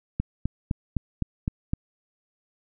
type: click train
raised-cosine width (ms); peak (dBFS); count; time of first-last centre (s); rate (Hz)
5; -12; 7; 0.2-1.735; 3.91
effects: none